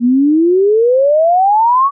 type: exponential sweep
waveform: sine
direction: up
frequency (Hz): 233.1 to 1145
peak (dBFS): -7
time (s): 0-1.91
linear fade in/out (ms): 50
effects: none